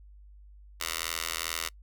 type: tone with high-pass filter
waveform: 10% pulse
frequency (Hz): 82.41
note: E2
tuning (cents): 0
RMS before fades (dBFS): -34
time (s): 0.8-1.69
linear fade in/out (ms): 10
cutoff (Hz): 1800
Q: 0.52
effects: noise-tail reverb RT60 0.1 s tail -25 dB re dry + added 50 Hz sine -49 dBFS peak until 1.82 s